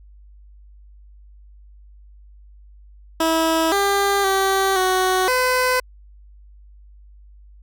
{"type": "tone with pitch steps", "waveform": "15% pulse", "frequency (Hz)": [324.6, 398.9, 386.9, 372.1, 507], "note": ["E4", "G4", "G4", "F#4", "B4"], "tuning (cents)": [-27, 30, -23, 10, 45], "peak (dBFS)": -10, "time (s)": [3.2, 5.8], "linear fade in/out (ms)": 5, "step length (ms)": 520, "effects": ["added 50 Hz sine -43 dBFS peak until 7.62 s"]}